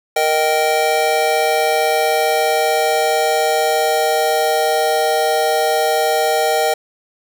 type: chord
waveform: square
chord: Eb major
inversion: second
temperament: just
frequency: 466.7 / 622.3 / 777.8 Hz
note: Bb4 / Eb5 / G5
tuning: +2 / 0 / -14 cents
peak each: -20 / -19 / -18 dBFS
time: 0.16-6.74 s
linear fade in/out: 5 ms
effects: none